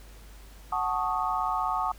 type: chord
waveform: sine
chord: D# half-diminished seventh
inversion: first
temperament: equal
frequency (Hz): 740 / 880 / 1108.7 / 1244.5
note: F#5 / A5 / C#6 / D#6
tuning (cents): 0 / 0 / 0 / 0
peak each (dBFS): -31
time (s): 0.72-1.92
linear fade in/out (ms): 5
effects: added 50 Hz sine -46 dBFS peak until 1.98 s + pink hiss -54 dBFS RMS until 1.98 s